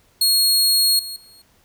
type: tone with level steps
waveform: sawtooth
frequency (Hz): 4300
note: C8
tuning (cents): +47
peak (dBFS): -11 / -26 / -43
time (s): 0.21-1.42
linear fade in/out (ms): 5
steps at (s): 0.99 / 1.16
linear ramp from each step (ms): 2
effects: pink hiss -58 dBFS RMS until 1.64 s